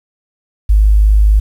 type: tone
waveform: sine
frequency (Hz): 51.91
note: G#1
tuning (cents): 0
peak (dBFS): -5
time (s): 0.69-1.4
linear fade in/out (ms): 10
effects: 7-bit